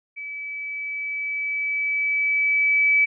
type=tone with level ramp; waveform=sine; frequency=2296 Hz; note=D7; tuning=40 cents flat; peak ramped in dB=-31 to -14 dBFS; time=0.16-3.06 s; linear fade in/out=20 ms; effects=none